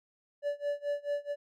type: tone with tremolo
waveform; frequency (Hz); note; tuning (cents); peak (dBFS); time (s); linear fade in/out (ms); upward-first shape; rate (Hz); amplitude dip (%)
triangle; 578; D5; -28; -26; 0.42-1.36; 50; sine; 4.6; 95
effects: none